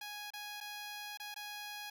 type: tone with dropouts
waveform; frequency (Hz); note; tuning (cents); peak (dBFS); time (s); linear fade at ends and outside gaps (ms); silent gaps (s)
10% pulse; 830; G#5; -1; -35; 0.01-1.9; 5; 0.305-0.335 / 0.604-0.609 / 1.174-1.198 / 1.343-1.361
effects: none